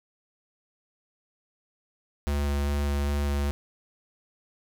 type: tone with vibrato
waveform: square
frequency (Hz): 71.6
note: D2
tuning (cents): -43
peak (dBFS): -25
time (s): 2.27-3.51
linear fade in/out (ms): 0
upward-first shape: square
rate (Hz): 2.5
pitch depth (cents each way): 9
effects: none